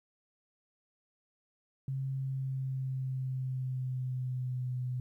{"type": "tone with pitch glide", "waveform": "sine", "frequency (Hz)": [134.2, 125.94], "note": ["C3", "B2"], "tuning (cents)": [44, 34], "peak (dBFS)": -32, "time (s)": [1.88, 5], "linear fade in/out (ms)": 2, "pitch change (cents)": -110, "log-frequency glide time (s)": [2.11, 4.76], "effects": ["12-bit"]}